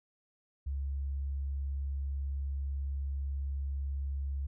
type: tone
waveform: sine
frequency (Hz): 69.1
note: C#2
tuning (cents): -5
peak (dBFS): -32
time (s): 0.66-4.47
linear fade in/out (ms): 10
effects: none